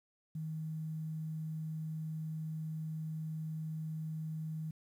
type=tone with quantisation; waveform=sine; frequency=157.6 Hz; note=D#3; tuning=23 cents sharp; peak=-37 dBFS; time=0.35-4.71 s; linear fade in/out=5 ms; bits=11; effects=none